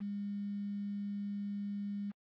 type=tone with quantisation; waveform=sine; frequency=202.5 Hz; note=G#3; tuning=43 cents flat; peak=-36 dBFS; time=0-2.12 s; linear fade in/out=20 ms; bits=9; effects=low-pass 2000 Hz 12 dB/octave + AAC 64 kbps